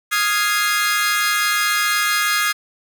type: chord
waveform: sawtooth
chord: F minor seventh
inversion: third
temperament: equal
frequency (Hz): 1244.5 / 1396.9 / 1661.2 / 2093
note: Eb6 / F6 / Ab6 / C7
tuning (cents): 0 / 0 / 0 / 0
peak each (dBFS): -18 / -22 / -17 / -19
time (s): 0.11-2.53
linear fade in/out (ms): 20
effects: none